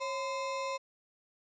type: ring-modulated tone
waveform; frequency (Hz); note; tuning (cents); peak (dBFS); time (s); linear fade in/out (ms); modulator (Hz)
square; 784; G5; 0; -31; 0-0.78; 20; 240
effects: resampled to 16000 Hz + 11-bit